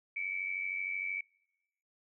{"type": "tone pair together", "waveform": "sine", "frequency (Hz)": [2217, 2310], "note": ["C#7", "D7"], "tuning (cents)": [0, -29], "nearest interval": "minor second", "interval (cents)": 71, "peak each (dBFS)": [-39, -35], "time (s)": [0.16, 1.21], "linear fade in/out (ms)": 5, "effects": ["noise-tail reverb RT60 1.0 s tail -26 dB re dry"]}